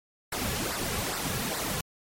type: noise with flanger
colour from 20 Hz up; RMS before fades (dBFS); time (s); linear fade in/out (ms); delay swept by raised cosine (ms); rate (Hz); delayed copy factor
pink; -31; 0.32-1.81; 5; 0.3 to 3.3; 2.4; -0.65
effects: MP3 64 kbps